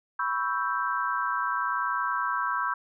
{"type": "chord", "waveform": "sine", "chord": "C# half-diminished seventh", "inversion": "third", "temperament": "equal", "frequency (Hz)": [987.8, 1108.7, 1318.5, 1568], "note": ["B5", "C#6", "E6", "G6"], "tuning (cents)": [0, 0, 0, 0], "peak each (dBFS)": -31, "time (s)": [0.19, 2.74], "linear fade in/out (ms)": 5, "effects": []}